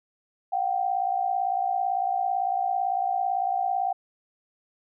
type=tone pair together; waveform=sine; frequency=717 / 774.9 Hz; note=F5 / G5; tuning=+45 / -20 cents; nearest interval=minor second; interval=135 cents; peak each=-27 / -25 dBFS; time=0.52-3.93 s; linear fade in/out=10 ms; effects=none